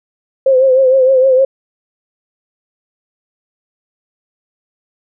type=tone with vibrato; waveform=sine; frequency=523.3 Hz; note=C5; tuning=in tune; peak=-6 dBFS; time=0.46-1.45 s; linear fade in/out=5 ms; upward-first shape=triangle; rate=6.5 Hz; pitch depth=65 cents each way; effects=none